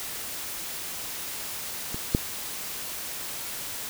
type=clicks; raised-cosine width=3 ms; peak=-20 / -7 dBFS; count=2; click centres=1.945 / 2.149 s; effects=white hiss -35 dBFS RMS until 3.89 s